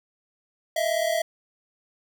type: tone pair together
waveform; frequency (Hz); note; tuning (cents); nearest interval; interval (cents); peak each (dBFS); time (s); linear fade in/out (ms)
square; 635.2 / 673; D#5 / E5; +36 / +36; minor second; 100; -26; 0.76-1.22; 5
effects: none